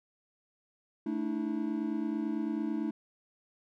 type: chord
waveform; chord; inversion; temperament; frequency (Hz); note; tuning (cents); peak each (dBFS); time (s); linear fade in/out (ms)
triangle; A suspended fourth; none; equal with one note detuned; 220 / 293.7 / 322.7; A3 / D4 / E4; 0 / 0 / -37; -33; 1.06-2.91; 5
effects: none